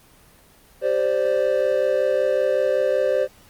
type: chord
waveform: triangle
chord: G suspended fourth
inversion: none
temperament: just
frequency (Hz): 392 / 522.7 / 588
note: G4 / C5 / D5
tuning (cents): 0 / -2 / +2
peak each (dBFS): -24 / -18 / -20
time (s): 0.81-3.28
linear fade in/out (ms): 50
effects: pink hiss -52 dBFS RMS until 3.49 s + Opus 24 kbps